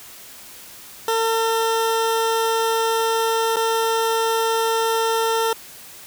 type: tone with dropouts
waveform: 20% pulse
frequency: 451.8 Hz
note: A4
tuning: 46 cents sharp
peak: -13 dBFS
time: 1.08-5.53 s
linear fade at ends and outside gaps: 2 ms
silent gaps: 3.56-3.567 s
effects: white hiss -41 dBFS RMS until 6.06 s